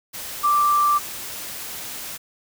sine tone in noise, 1174.7 Hz, D6, in tune, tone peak -15 dBFS, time 0.43-0.99 s, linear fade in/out 20 ms, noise white, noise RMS -33 dBFS, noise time 0.13-2.18 s, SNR +15 dB, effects none

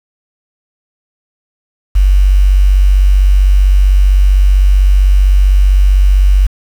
sine tone with quantisation, 47.81 Hz, G1, 43 cents flat, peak -4 dBFS, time 1.95-6.47 s, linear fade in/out 10 ms, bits 5, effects none

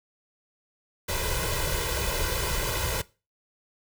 pink noise with comb filter, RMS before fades -28 dBFS, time 1.08-3.02 s, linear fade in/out 10 ms, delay 2 ms, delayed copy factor +0.95, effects noise-tail reverb RT60 0.3 s tail -20 dB re dry

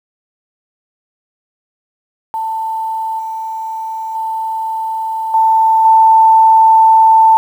sine tone with level steps, 889 Hz, A5, 18 cents sharp, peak -16 / -19 / -16 / -7 / -4 dBFS, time 2.34-7.37 s, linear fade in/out 0 ms, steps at 3.19 / 4.15 / 5.34 / 5.85 s, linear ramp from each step 2 ms, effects 7-bit

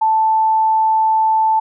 sine tone, 880 Hz, A5, in tune, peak -11 dBFS, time 0.01-1.6 s, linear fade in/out 10 ms, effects none

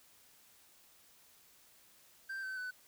triangle tone with pitch steps, 1570 / 1534.1 / 1499.1 Hz, G6 / G6 / F#6, +2 / -38 / +22 cents, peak -37 dBFS, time 2.29-2.71 s, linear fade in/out 10 ms, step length 140 ms, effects white hiss -64 dBFS RMS until 2.87 s

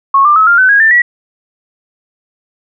sine tone with pitch steps, 1097 / 1189.4 / 1289.6 / 1398.2 / 1516 / 1643.6 / 1782.1 / 1932.2 Hz, C#6 / D6 / E6 / F6 / F#6 / G#6 / A6 / B6, -18 / +22 / -38 / +2 / +42 / -18 / +22 / -38 cents, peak -4 dBFS, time 0.14-1.02 s, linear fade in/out 5 ms, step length 110 ms, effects none

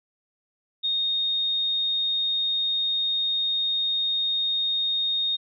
sine tone, 3700 Hz, A#7, 14 cents flat, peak -22 dBFS, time 0.83-5.37 s, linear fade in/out 20 ms, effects none

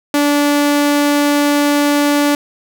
sawtooth tone, 290 Hz, D4, 22 cents flat, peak -7 dBFS, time 0.14-2.35 s, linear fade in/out 2 ms, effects none

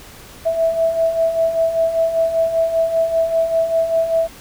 sine beating tone pair, 653 / 658.1 Hz, E5 / E5, -17 / -3 cents, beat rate 5.1 Hz, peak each -22 / -15 dBFS, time 0.45-4.28 s, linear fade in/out 20 ms, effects pink hiss -40 dBFS RMS until 4.4 s

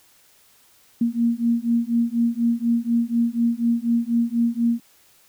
sine beating tone pair, 232.1 / 236.2 Hz, A#3 / A#3, -7 / +23 cents, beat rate 4.1 Hz, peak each -21 dBFS, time 1.01-4.8 s, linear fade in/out 5 ms, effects white hiss -56 dBFS RMS until 5.28 s

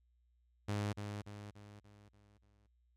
sawtooth tone with echo, 103.2 Hz, G#2, 10 cents flat, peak -31 dBFS, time 0.68-0.93 s, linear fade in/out 10 ms, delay 290 ms, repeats 6, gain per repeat -6 dB, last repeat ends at 2.67 s, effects added 60 Hz sine -70 dBFS peak until 2.96 s + low-pass 9000 Hz 12 dB/octave

